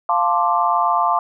sine chord, D minor seventh, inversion first, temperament equal, 698.5 / 880 / 1046.5 / 1174.7 Hz, F5 / A5 / C6 / D6, 0 / 0 / 0 / 0 cents, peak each -20 dBFS, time 0.09-1.19 s, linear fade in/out 2 ms, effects none

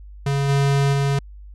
square tone with level steps, 139.6 Hz, C#3, 13 cents sharp, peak -19 / -16 / -18 dBFS, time 0.26-1.19 s, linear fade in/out 5 ms, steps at 0.48 / 0.92 s, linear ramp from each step 20 ms, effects added 50 Hz sine -37 dBFS peak until 1.54 s + low-pass 8000 Hz 12 dB/octave

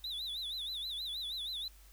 triangle tone with vibrato, 3706 Hz, A#7, 11 cents flat, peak -36 dBFS, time 0.04-1.68 s, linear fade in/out 2 ms, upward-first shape sine, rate 6.3 Hz, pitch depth 160 cents each way, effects added 50 Hz sine -56 dBFS peak until 1.92 s + white hiss -63 dBFS RMS until 1.92 s

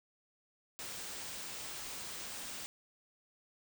white band-stop noise, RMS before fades -44 dBFS, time 0.79-2.66 s, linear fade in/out 0 ms, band 9900 to 15000 Hz, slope 96 dB/octave, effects none

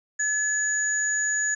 sine tone pair together, 1706 / 6824 Hz, G#6 / G#8, +46 / +46 cents, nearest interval 2 octaves, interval 2400 cents, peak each -25 dBFS, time 0.19-1.55 s, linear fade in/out 10 ms, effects none

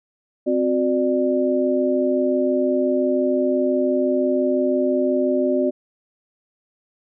sine tone cluster, 259.8 / 365.6 / 593 Hz, C4 / F#4 / D5, -12 / -21 / +17 cents, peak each -21 dBFS, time 0.46-5.71 s, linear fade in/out 20 ms, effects none

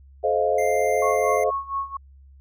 sine chord, F dominant seventh, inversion first, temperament equal with one note detuned, 431.2 / 523.3 / 622.3 / 698.5 Hz, A4 / C5 / Eb5 / F5, -35 / 0 / 0 / 0 cents, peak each -24 dBFS, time 0.23-1.51 s, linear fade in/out 20 ms
square tone, 2093 Hz, C7, in tune, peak -31 dBFS, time 0.58-1.44 s, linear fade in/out 5 ms
sine tone with tremolo, 1100 Hz, C#6, 14 cents flat, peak -22 dBFS, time 1.02-1.97 s, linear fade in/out 5 ms, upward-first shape sine, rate 4.3 Hz, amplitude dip 85%
effects added 68 Hz sine -46 dBFS peak until 2.4 s

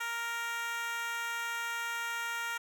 10% pulse tone with high-pass filter, 466.2 Hz, A#4, in tune, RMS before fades -36 dBFS, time 0-2.58 s, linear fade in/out 10 ms, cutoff 1200 Hz, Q 1.9, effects none

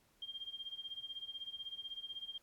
sine tone with tremolo, 3200 Hz, G7, 35 cents sharp, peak -40 dBFS, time 0.22-2.38 s, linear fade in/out 2 ms, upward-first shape sine, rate 16 Hz, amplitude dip 85%, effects pink hiss -72 dBFS RMS until 2.42 s + AAC 64 kbps

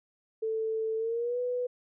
sine tone with pitch glide, 442.7 to 494.1 Hz, A4 to B4, +11 to +1 cents, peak -28 dBFS, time 0.42-1.67 s, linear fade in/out 10 ms, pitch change +190 cents, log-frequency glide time 0.97-1.39 s, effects none

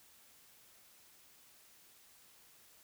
silence, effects white hiss -63 dBFS RMS until 2.83 s

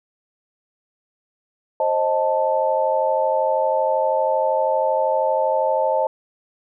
sine chord, A diminished, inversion first, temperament equal with one note detuned, 529.6 / 622.3 / 880 Hz, C5 / Eb5 / A5, +21 / 0 / 0 cents, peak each -21 dBFS, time 1.8-6.07 s, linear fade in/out 2 ms, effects none

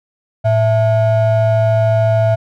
triangle ring-modulated tone, 385.8 Hz, G4, 28 cents flat, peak -5 dBFS, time 0.44-2.36 s, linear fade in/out 20 ms, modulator 275 Hz, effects none

